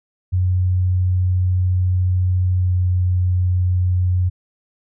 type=tone with pitch glide; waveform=sine; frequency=91.4 to 90.66 Hz; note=F#2 to F#2; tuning=-21 to -35 cents; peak=-14 dBFS; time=0.32-4.3 s; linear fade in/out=20 ms; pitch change=-14 cents; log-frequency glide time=2.59-2.7 s; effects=none